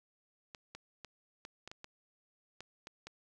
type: clicks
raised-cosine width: 0.2 ms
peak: -29 dBFS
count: 10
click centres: 0.548 / 0.75 / 1.047 / 1.451 / 1.676 / 1.715 / 1.844 / 2.606 / 2.871 / 3.07 s
effects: none